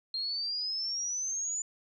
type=exponential sweep; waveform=sine; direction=up; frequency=4186 to 7040 Hz; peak=-31 dBFS; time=0.14-1.62 s; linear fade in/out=2 ms; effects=none